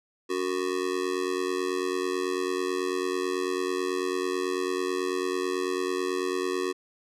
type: tone with amplitude modulation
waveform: square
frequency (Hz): 370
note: F#4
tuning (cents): 0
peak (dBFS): -23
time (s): 0.29-6.73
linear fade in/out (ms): 20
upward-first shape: sine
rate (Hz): 89.1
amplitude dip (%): 95
effects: low-pass 9000 Hz 12 dB/octave